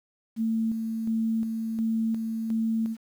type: tone with tremolo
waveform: sine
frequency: 224.1 Hz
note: A3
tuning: 32 cents sharp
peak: -23 dBFS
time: 0.36-2.97 s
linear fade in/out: 50 ms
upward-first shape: square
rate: 1.4 Hz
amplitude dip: 40%
effects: 9-bit